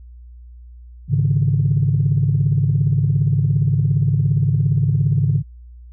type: chord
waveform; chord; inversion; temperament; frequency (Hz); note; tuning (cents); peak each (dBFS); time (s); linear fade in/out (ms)
sine; Ab suspended fourth; none; just; 103.83 / 138.43 / 155.74; Ab2 / Db3 / Eb3; 0 / -2 / +2; -18 / -16 / -19; 1.08-5.43; 50
effects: tanh soft clip ceiling -6 dBFS + added 60 Hz sine -37 dBFS peak until 5.92 s